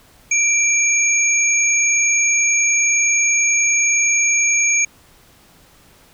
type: tone pair together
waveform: sine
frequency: 2349 / 6590 Hz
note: D7 / G#8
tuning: 0 / -14 cents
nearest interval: octave + tritone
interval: 1786 cents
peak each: -16 dBFS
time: 0.31-4.85 s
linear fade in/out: 5 ms
effects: pink hiss -50 dBFS RMS until 6.13 s